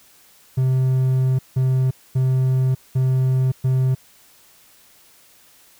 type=tone bursts at uneven times; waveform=triangle; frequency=130.1 Hz; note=C3; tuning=9 cents flat; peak=-13 dBFS; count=5; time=0.57-1.39 / 1.56-1.91 / 2.15-2.75 / 2.95-3.52 / 3.64-3.95 s; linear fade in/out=10 ms; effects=white hiss -52 dBFS RMS until 5.79 s